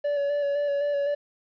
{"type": "tone with vibrato", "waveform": "triangle", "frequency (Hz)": 573, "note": "D5", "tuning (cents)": -43, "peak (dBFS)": -21, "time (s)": [0.04, 1.15], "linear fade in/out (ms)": 10, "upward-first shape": "square", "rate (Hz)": 3.9, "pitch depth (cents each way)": 21, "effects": ["resampled to 11025 Hz", "10-bit"]}